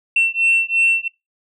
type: beating tone pair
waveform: sine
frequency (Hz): 2700 / 2702.9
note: E7 / E7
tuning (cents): +41 / +43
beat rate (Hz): 2.9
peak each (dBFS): -16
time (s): 0.16-1.08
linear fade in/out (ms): 5
effects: noise-tail reverb RT60 0.2 s tail -23 dB re dry + tanh soft clip ceiling -9 dBFS